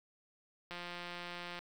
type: click train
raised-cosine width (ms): 0.3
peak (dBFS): -28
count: 155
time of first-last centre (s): 0.71-1.59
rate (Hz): 175
effects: 9-bit